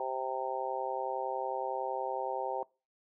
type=harmonic tone; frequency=130.81 Hz; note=C3; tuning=in tune; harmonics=3 / 4 / 5 / 6 / 7; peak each=-41 / -38 / -41 / -37 / -38 dBFS; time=0-2.63 s; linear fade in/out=2 ms; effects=noise-tail reverb RT60 0.3 s tail -23 dB re dry